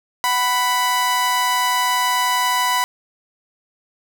sawtooth tone pair together, 745.1 / 991 Hz, F#5 / B5, +12 / +6 cents, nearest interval perfect fourth, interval 494 cents, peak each -22 / -13 dBFS, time 0.24-2.84 s, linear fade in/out 0 ms, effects none

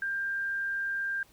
sine tone, 1592 Hz, G6, 26 cents sharp, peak -29 dBFS, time 0.02-1.23 s, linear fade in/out 2 ms, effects pink hiss -61 dBFS RMS until 1.32 s

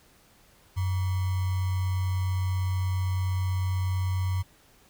sine tone with sample-and-hold, 92.9 Hz, F#2, 7 cents sharp, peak -24 dBFS, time 0.76-4.43 s, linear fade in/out 20 ms, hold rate 1050 Hz, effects pink hiss -59 dBFS RMS until 4.89 s

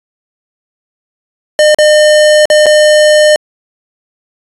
square tone with dropouts, 606 Hz, D#5, 46 cents flat, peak -4 dBFS, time 1.59-3.36 s, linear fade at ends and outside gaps 1 ms, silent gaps 1.746-1.786 / 2.455-2.501 / 2.659-2.665 s, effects resampled to 24000 Hz

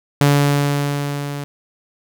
sawtooth tone with level ramp, 143.2 Hz, D3, 43 cents flat, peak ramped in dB -6 to -21 dBFS, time 0.21-1.44 s, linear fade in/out 0 ms, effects none

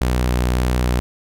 sawtooth tone with vibrato, 61.7 Hz, B1, 1 cent flat, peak -12 dBFS, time 0.01-1 s, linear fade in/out 0 ms, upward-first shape square, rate 1.8 Hz, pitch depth 9 cents each way, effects none

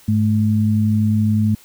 sine tone pair together, 103.83 / 215.4 Hz, G#2 / A3, 0 / -37 cents, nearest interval octave + minor second, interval 1263 cents, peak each -16 dBFS, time 0.08-1.55 s, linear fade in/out 5 ms, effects white hiss -48 dBFS RMS until 1.64 s

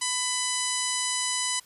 harmonic tone with a mistuned harmonic, 999 Hz, B5, 20 cents sharp, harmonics 1 / 2 / 3 / 4 / 5 / 6 / 7 / 8 / 9 / 10, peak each -35 / -35 / -35 / -35 / -35 / -35 / -35 / -35 / -35 / -35 dBFS, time 0.01-1.6 s, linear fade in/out 10 ms, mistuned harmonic 10, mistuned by +26 cents, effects white hiss -56 dBFS RMS until 1.65 s + resampled to 32000 Hz

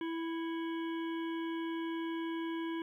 harmonic tone with a mistuned harmonic, 329.6 Hz, E4, in tune, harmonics 1 / 3 / 5 / 7 / 9 / 10, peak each -35 / -45 / -49 / -52 / -54 / -55 dBFS, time 0.01-2.82 s, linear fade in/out 2 ms, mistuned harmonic 7, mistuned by -59 cents, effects 12-bit

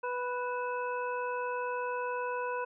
harmonic tone with a mistuned harmonic, 493.9 Hz, B4, in tune, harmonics 1 / 2 / 3 / 5, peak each -35 / -35 / -40 / -46 dBFS, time 0.03-2.65 s, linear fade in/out 10 ms, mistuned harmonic 5, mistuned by +85 cents, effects none

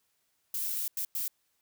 violet noise bursts at uneven times, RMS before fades -33 dBFS, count 3, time 0.54-0.88 / 0.97-1.05 / 1.15-1.28 s, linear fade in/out 2 ms, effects white hiss -75 dBFS RMS until 1.61 s

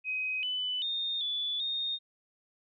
sine tone with pitch steps, 2521 / 2999 / 3661 / 3458 / 3684 Hz, D#7 / F#7 / A#7 / A7 / A#7, +22 / +23 / -32 / -31 / -21 cents, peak -30 dBFS, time 0.04-1.99 s, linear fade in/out 50 ms, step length 390 ms, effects none

